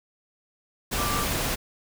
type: tone in noise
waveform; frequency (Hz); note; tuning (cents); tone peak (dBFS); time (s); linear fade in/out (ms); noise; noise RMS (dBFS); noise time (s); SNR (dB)
sine; 1174.7; D6; 0; -29; 0.98-1.25; 20; pink; -27; 0.91-1.56; -5
effects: none